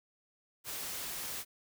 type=noise; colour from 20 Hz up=white; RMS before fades=-40 dBFS; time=0.64-1.45 s; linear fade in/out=50 ms; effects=none